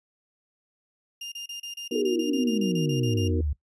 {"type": "tone bursts", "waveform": "35% pulse", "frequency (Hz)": 2810, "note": "F7", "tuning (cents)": 10, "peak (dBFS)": -32, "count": 15, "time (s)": [1.21, 3.28], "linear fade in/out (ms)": 5, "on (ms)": 110, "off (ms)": 30}
{"type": "chord", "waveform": "sine", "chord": "B major seventh", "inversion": "none", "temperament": "equal", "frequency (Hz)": [246.9, 311.1, 370, 466.2], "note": ["B3", "D#4", "F#4", "A#4"], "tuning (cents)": [0, 0, 0, 0], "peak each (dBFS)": [-31, -31, -31, -32], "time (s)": [1.91, 3.41], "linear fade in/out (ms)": 5}
{"type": "exponential sweep", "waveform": "sine", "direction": "down", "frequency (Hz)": [440, 69.3], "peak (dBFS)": -24, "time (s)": [1.95, 3.53], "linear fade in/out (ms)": 5}
{"effects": ["noise-tail reverb RT60 0.1 s tail -19 dB re dry", "resampled to 24000 Hz"]}